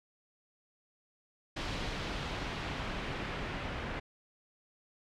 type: noise with low-pass filter sweep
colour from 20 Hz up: pink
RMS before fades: -38 dBFS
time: 1.56-4 s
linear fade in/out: 10 ms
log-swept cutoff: 4100 to 2300 Hz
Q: 1.1
effects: none